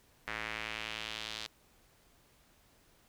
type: tone with band-pass filter sweep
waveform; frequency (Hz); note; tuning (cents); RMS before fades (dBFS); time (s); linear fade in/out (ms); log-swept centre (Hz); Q
square; 55; A1; 0; -41; 0.27-1.47; 5; 1900 to 4000; 2
effects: pink hiss -66 dBFS RMS until 3.08 s